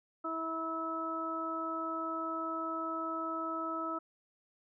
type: harmonic tone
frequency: 325 Hz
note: E4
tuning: 24 cents flat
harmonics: 1 / 2 / 3 / 4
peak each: -40 / -42 / -46 / -36 dBFS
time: 0.24-3.99 s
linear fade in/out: 10 ms
effects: none